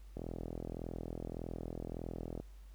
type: click train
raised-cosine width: 2 ms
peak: -28 dBFS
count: 94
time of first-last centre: 0.17-2.4 s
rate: 41.7 Hz
effects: added 49 Hz sine -50 dBFS peak until 2.74 s + pink hiss -69 dBFS RMS until 2.74 s